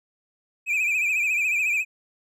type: tone with vibrato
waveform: triangle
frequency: 2456 Hz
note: D#7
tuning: 23 cents flat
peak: -19 dBFS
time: 0.66-1.85 s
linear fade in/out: 50 ms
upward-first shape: sine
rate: 14 Hz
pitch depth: 84 cents each way
effects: none